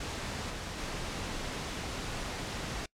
pink noise with level steps, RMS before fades -37 / -39 / -37 dBFS, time 0-2.86 s, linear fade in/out 5 ms, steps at 0.5 / 0.78 s, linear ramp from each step 5 ms, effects noise-tail reverb RT60 0.1 s tail -24 dB re dry + low-pass 7000 Hz 12 dB/octave

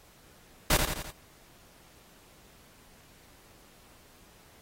pink noise with echo, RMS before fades -23 dBFS, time 0.7-0.77 s, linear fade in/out 5 ms, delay 85 ms, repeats 4, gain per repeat -5 dB, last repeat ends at 1.11 s, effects pink hiss -58 dBFS RMS until 4.61 s + AAC 48 kbps

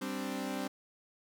sawtooth chord, G suspended fourth, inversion none, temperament equal, 196 / 261.6 / 293.7 Hz, G3 / C4 / D4, 0 / 0 / 0 cents, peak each -36 / -34 / -37 dBFS, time 0.01-0.68 s, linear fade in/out 10 ms, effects none

